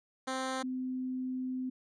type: tone pair in turn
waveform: 10% pulse / sine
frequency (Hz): 261.6 / 256.5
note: C4 / C4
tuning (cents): 0 / -34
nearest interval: unison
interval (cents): 34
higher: first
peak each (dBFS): -25 / -33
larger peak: first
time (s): 0.27-0.63 / 0.63-1.7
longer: second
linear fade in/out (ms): 10
effects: resampled to 22050 Hz